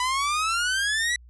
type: exponential sweep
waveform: sawtooth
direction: up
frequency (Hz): 987.8 to 1975.5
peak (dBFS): -19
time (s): 0-1.16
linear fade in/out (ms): 2
effects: added 60 Hz sine -46 dBFS peak until 1.29 s + resampled to 24000 Hz